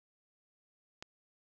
click, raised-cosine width 0.2 ms, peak -26 dBFS, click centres 1.025 s, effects none

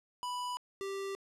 square tone pair in turn, 987.8 / 392 Hz, B5 / G4, 0 / 0 cents, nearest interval octave + major third, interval 1600 cents, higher first, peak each -36 / -37 dBFS, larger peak first, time 0.23-0.57 / 0.81-1.15 s, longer neither, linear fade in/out 0 ms, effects low-pass 10000 Hz 12 dB/octave

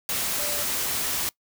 sine tone in noise, 587 Hz, D5, 1 cent flat, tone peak -35 dBFS, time 0.39-0.63 s, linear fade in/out 0 ms, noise white, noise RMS -27 dBFS, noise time 0.09-1.29 s, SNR -11 dB, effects noise-tail reverb RT60 0.1 s tail -22 dB re dry

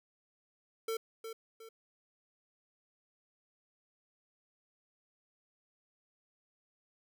square tone with echo, 450 Hz, A4, 39 cents sharp, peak -34 dBFS, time 0.88-0.97 s, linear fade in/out 5 ms, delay 360 ms, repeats 2, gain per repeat -8 dB, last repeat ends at 1.69 s, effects none

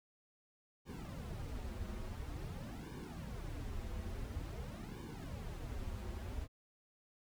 brown noise with flanger, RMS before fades -44 dBFS, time 0.85-6.48 s, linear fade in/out 50 ms, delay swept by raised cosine 1.5 to 7 ms, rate 0.48 Hz, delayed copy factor -0.9, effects none

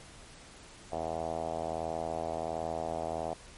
5% pulse tone with low-pass filter, 81.4 Hz, E2, 21 cents flat, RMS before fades -35 dBFS, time 0.92-3.34 s, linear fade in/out 5 ms, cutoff 700 Hz, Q 4.4, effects pink hiss -52 dBFS RMS until 3.57 s + MP3 48 kbps

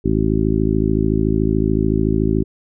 harmonic tone, 53.7 Hz, A1, 41 cents flat, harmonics 1 / 2 / 3 / 4 / 5 / 6 / 7, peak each -22 / -22 / -22 / -22 / -22 / -22 / -22 dBFS, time 0.04-2.44 s, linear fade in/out 20 ms, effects none

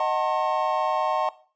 triangle chord, D# diminished seventh, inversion none, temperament just, 622.3 / 746.7 / 896 / 1075.3 Hz, D#5 / F#5 / A5 / C6, 0 / +16 / +31 / +47 cents, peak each -25 / -25 / -25 / -25 dBFS, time 0-1.29 s, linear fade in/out 2 ms, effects noise-tail reverb RT60 0.4 s tail -17 dB re dry + resampled to 16000 Hz

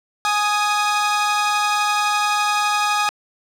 sawtooth tone pair together, 833.6 / 1244.5 Hz, G#5 / D#6, +6 / 0 cents, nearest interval perfect fifth, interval 694 cents, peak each -16 dBFS, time 0.25-3.09 s, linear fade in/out 0 ms, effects low-pass 8000 Hz 12 dB/octave + 7-bit

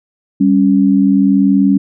sine tone pair together, 196.75 / 277.2 Hz, G3 / C#4, +7 / 0 cents, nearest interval tritone, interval 593 cents, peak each -10 dBFS, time 0.4-1.78 s, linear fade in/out 10 ms, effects none

